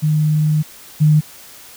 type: tone pair in turn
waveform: sine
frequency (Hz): 153 / 152.36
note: D#3 / D#3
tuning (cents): -29 / -36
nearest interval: unison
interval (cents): 7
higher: first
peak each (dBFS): -12 / -8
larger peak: second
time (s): 0.02-0.63 / 1-1.21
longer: first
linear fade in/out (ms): 20
effects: white hiss -40 dBFS RMS until 1.76 s